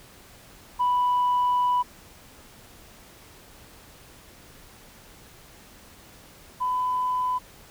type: tone pair in turn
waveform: sine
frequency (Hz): 987.8 / 1003.3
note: B5 / B5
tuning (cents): 0 / +27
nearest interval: unison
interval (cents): 27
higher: second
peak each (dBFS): -18 / -22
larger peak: first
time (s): 0.79-1.83 / 6.6-7.39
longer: first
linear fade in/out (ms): 20
effects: tanh soft clip ceiling -17 dBFS + pink hiss -50 dBFS RMS until 7.7 s